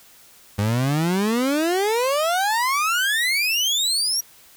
30% pulse exponential sweep, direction up, 99.2 to 5790 Hz, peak -16 dBFS, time 0.58-4.21 s, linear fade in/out 10 ms, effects white hiss -50 dBFS RMS until 4.56 s

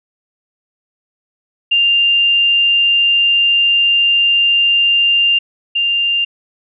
sine tone pair in turn, 2794 / 2794 Hz, F7 / F7, 0 / 0 cents, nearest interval unison, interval 0 cents, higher neither, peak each -9 / -12 dBFS, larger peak first, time 1.71-5.39 / 5.75-6.25 s, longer first, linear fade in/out 10 ms, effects none

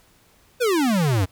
square exponential sweep, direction down, 517 to 87.31 Hz, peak -18 dBFS, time 0.6-1.26 s, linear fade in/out 20 ms, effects pink hiss -57 dBFS RMS until 1.31 s

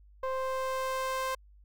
square ring-modulated tone, 261.6 Hz, C4, in tune, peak -28 dBFS, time 0.23-1.35 s, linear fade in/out 5 ms, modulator 785 Hz, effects added 50 Hz sine -54 dBFS peak until 1.64 s

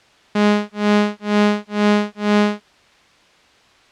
sawtooth tone with tremolo, 207.8 Hz, G#3, 1 cent sharp, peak -7 dBFS, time 0.35-2.61 s, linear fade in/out 5 ms, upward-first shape sine, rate 2.1 Hz, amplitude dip 100%, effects white hiss -51 dBFS RMS until 3.91 s + low-pass 4000 Hz 12 dB/octave

